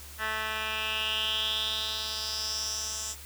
10% pulse tone with band-pass filter sweep, 218.1 Hz, A3, 15 cents flat, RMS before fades -32 dBFS, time 0.18-3.16 s, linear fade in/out 50 ms, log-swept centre 1900 to 7000 Hz, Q 5.3, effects added 72 Hz sine -47 dBFS peak until 3.25 s + white hiss -47 dBFS RMS until 3.25 s

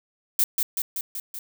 violet noise with echo, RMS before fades -20 dBFS, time 0.39-0.44 s, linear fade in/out 2 ms, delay 190 ms, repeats 5, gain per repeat -3 dB, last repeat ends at 1.39 s, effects none

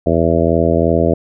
harmonic tone, 82.9 Hz, E2, 10 cents sharp, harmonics 1 / 2 / 3 / 4 / 5 / 6 / 7 / 8, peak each -19 / -19 / -19 / -19 / -19 / -19 / -19 / -19 dBFS, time 0.06-1.14 s, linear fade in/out 5 ms, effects none

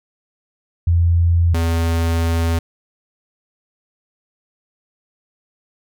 sine / square tone pair in turn, 85.2 / 83.11 Hz, F2 / E2, -42 / +15 cents, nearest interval unison, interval 43 cents, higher first, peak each -11 / -16 dBFS, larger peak first, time 0.87-1.54 / 1.54-2.59 s, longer second, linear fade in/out 5 ms, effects none

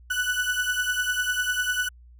35% pulse beating tone pair, 1480 / 1490 Hz, F#6 / F#6, 0 / +12 cents, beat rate 10 Hz, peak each -25 dBFS, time 0.1-1.89 s, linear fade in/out 10 ms, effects added 60 Hz sine -47 dBFS peak until 2.19 s

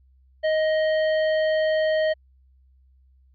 sine tone with hard clipping, 626 Hz, D#5, 10 cents sharp, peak -21 dBFS, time 0.43-2.14 s, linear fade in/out 20 ms, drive 11 dB, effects added 65 Hz sine -54 dBFS peak until 3.34 s + resampled to 11025 Hz

